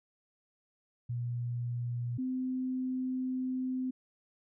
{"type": "tone pair in turn", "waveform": "sine", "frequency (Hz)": [120.5, 257], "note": ["B2", "C4"], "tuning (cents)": [-42, -31], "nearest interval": "octave + minor second", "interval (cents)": 1311, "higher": "second", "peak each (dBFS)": [-32, -31], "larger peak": "second", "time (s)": [[1.09, 2.18], [2.18, 3.91]], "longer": "second", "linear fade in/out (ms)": 10, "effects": []}